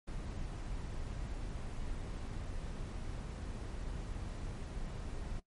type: noise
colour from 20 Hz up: brown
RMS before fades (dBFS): -41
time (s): 0.07-5.4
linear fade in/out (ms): 10
effects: noise-tail reverb RT60 0.1 s tail -17 dB re dry + MP3 48 kbps